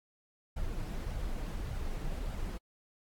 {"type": "noise with flanger", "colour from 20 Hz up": "brown", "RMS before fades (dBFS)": -36, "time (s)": [0.56, 2.58], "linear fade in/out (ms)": 10, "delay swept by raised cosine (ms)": [1.3, 6.6], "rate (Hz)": 1.7, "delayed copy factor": 0.5, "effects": ["AAC 64 kbps"]}